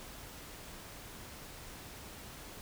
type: silence
effects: pink hiss -49 dBFS RMS until 2.61 s